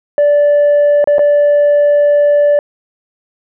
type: tone with dropouts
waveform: sine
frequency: 583 Hz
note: D5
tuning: 13 cents flat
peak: -4 dBFS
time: 0.18-2.59 s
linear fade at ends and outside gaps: 1 ms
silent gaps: 1.042-1.074 / 1.183-1.192 s
effects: tanh soft clip ceiling -5 dBFS